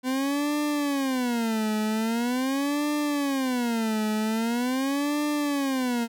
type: tone with vibrato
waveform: 40% pulse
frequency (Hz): 252.3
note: B3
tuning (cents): +37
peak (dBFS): -23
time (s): 0.03-6.08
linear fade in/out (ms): 50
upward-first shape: sine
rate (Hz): 0.43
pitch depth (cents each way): 280
effects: none